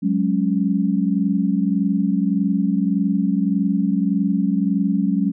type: chord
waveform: sine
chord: F# suspended second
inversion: none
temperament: equal with one note detuned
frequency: 185 / 206.7 / 277.2 Hz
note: F#3 / G#3 / C#4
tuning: 0 / -8 / 0 cents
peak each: -20 / -20 / -22 dBFS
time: 0.02-5.32 s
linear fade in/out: 20 ms
effects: none